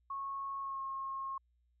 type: tone with pitch glide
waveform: sine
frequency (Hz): 1097 to 1079.4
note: C#6 to C#6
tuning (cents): -18 to -46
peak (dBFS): -37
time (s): 0.1-1.38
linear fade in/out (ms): 5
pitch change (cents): -28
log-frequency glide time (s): 0.6-0.81
effects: added 60 Hz sine -70 dBFS peak until 1.8 s